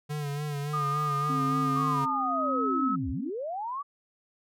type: tone with vibrato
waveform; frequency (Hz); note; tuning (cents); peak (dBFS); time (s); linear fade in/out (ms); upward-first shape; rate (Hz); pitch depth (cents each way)
square; 146; D3; -10; -31; 0.09-2.06; 20; sine; 3.5; 49
type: tone with pitch glide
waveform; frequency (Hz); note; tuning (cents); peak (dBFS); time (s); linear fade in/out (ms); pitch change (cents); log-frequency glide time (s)
sine; 1221 to 1291.4; D#6 to E6; -33 to -36; -27; 0.73-2.96; 10; +97; 2.15-2.67
type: tone with tremolo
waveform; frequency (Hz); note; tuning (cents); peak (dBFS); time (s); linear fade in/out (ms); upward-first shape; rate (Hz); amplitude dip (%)
sine; 265.5; C4; +25; -28; 1.29-3.3; 10; sine; 0.85; 55
type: linear two-way sweep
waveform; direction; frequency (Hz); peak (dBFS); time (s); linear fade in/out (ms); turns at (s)
sine; down then up; 1170 to 61.74 to 1170; -31; 1.75-3.83; 20; 3.1
effects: none